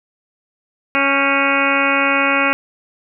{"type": "harmonic tone with a mistuned harmonic", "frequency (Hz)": 277.2, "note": "C#4", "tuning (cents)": 0, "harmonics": [1, 2, 3, 4, 5, 6, 7, 8, 9, 10], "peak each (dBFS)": [-22, -22, -25, -22, -20, -26, -24, -21, -20, -26], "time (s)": [0.95, 2.53], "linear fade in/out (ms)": 0, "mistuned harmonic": 6, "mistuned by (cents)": -53, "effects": []}